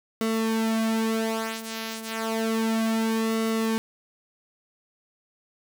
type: tone with flanger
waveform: sawtooth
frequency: 223.4 Hz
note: A3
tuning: 27 cents sharp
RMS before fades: -26 dBFS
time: 0.21-3.78 s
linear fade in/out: 0 ms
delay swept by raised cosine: 1.2 to 4.6 ms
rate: 0.31 Hz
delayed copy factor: -0.7
effects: none